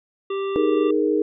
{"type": "harmonic tone", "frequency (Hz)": 392, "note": "G4", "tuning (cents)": 0, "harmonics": [1, 3, 5, 7, 9], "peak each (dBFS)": [-23, -32, -46, -39, -43], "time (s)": [0.3, 0.91], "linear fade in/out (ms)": 5}
{"type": "chord", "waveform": "sine", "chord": "D# suspended fourth", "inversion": "none", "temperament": "just", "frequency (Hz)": [311.1, 414.8, 466.7], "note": ["D#4", "G#4", "A#4"], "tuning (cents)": [0, -2, 2], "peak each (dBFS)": [-21, -21, -23], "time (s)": [0.56, 1.22], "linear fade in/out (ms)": 0}
{"effects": []}